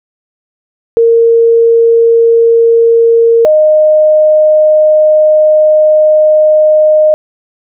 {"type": "tone pair in turn", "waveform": "sine", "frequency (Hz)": [461.2, 615.6], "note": ["A#4", "D#5"], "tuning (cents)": [-19, -19], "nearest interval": "perfect fourth", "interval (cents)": 500, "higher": "second", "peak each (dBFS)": -3, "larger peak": "neither", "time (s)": [[0.97, 3.45], [3.45, 7.14]], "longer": "second", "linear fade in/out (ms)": 0, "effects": []}